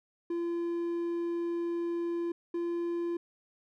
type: tone pair in turn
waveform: triangle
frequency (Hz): 341.6 / 342.9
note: F4 / F4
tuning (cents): -38 / -32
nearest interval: unison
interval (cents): 6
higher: second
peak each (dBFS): -28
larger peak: neither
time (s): 0.3-2.32 / 2.54-3.17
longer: first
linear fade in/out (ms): 5
effects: none